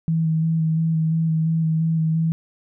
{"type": "tone with vibrato", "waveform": "sine", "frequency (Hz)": 161.1, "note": "E3", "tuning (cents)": -39, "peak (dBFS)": -17, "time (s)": [0.08, 2.32], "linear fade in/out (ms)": 0, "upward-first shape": "square", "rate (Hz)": 2.9, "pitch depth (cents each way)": 16, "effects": []}